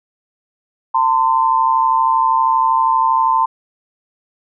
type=tone pair together; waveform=sine; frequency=901.4 / 1034 Hz; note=A5 / C6; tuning=+42 / -21 cents; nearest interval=major second; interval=237 cents; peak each=-14 dBFS; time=0.94-3.46 s; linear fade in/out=10 ms; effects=none